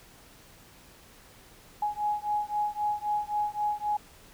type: beating tone pair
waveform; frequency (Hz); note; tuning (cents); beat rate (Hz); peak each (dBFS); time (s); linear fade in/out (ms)
sine; 834 / 837.8; G#5 / G#5; +7 / +15; 3.8; -30; 1.82-3.97; 5
effects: pink hiss -54 dBFS RMS until 4.33 s